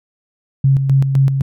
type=tone with tremolo; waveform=sine; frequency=136 Hz; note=C#3; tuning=33 cents flat; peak=-8 dBFS; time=0.64-1.42 s; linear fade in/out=5 ms; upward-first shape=square; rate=3.9 Hz; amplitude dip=50%; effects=none